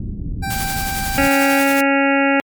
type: low-pass noise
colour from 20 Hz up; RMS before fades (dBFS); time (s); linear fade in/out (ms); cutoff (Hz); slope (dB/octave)
pink; -25; 0-1.28; 5; 250; 24
type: tone with vibrato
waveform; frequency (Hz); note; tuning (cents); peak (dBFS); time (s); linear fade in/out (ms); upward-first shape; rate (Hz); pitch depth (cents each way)
25% pulse; 784; G5; 0; -19; 0.42-1.61; 20; sine; 20; 9
type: noise with tremolo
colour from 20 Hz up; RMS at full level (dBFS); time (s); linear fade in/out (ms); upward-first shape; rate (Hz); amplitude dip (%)
white; -25; 0.5-1.81; 5; sine; 11; 45
type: harmonic tone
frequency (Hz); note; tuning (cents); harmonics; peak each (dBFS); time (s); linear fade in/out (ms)
276.4; C#4; -5; 1 / 2 / 3 / 5 / 6 / 7 / 8 / 9 / 10; -16 / -19 / -21 / -23 / -24 / -24 / -25 / -26 / -26; 1.18-2.4; 0
effects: MP3 96 kbps